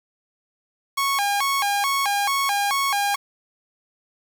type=tone with vibrato; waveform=sawtooth; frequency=945 Hz; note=A#5; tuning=23 cents sharp; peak=-16 dBFS; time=0.97-3.16 s; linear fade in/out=10 ms; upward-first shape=square; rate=2.3 Hz; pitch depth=270 cents each way; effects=7-bit